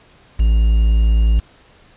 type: tone with quantisation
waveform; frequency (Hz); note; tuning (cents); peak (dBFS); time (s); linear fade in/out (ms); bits
triangle; 55.3; A1; +9; -8; 0.39-1.4; 10; 6
effects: pink hiss -49 dBFS RMS until 1.96 s + resampled to 8000 Hz